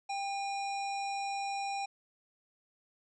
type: harmonic tone with a mistuned harmonic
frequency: 794 Hz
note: G5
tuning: 22 cents sharp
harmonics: 1 / 3 / 5 / 7 / 9 / 10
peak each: -34 / -42 / -50 / -47 / -55 / -54 dBFS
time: 0.09-1.86 s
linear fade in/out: 10 ms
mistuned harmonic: 3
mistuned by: +43 cents
effects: none